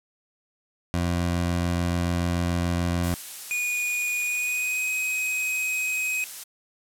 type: tone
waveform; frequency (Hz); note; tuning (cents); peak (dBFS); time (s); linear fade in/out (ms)
20% pulse; 86.9; F2; -8; -18; 0.94-3.14; 0
type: noise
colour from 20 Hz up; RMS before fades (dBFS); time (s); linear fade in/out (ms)
blue; -35; 3.03-6.44; 10
type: tone with pitch glide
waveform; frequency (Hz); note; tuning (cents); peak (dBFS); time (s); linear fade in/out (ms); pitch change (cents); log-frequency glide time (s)
square; 2457 to 2522; D#7 to D#7; -22 to +23; -25; 3.51-6.24; 0; +45; 4.24-4.89
effects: low-pass 12000 Hz 12 dB/octave